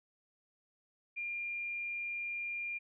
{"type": "tone", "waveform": "sine", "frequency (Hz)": 2400, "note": "D7", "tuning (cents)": 37, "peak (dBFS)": -36, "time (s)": [1.16, 2.79], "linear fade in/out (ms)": 20, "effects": []}